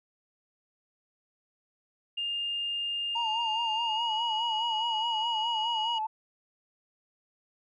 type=tone with pitch glide; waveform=sine; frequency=2815 to 2903 Hz; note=F7 to F#7; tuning=+13 to -34 cents; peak=-29 dBFS; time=2.17-5.99 s; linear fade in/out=10 ms; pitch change=+53 cents; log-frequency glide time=3.8-4.12 s
type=tone with vibrato; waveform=sine; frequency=903 Hz; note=A5; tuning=45 cents sharp; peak=-28 dBFS; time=3.15-6.07 s; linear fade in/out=10 ms; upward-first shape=sine; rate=4.8 Hz; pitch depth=81 cents each way
effects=tanh soft clip ceiling -21 dBFS